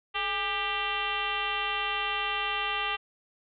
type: tone with frequency modulation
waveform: sine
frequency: 1967 Hz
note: B6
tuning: 7 cents flat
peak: -27 dBFS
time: 0.14-2.97 s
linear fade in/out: 20 ms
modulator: 385 Hz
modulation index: 3.3
effects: none